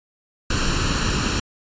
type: noise with comb filter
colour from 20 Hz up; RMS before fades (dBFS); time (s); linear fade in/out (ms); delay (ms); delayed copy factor
pink; -21; 0.5-1.4; 5; 0.71; +0.65
effects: resampled to 16000 Hz